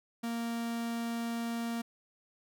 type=tone; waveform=45% pulse; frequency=232.5 Hz; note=A#3; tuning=4 cents flat; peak=-33 dBFS; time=0.23-1.82 s; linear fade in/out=10 ms; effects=none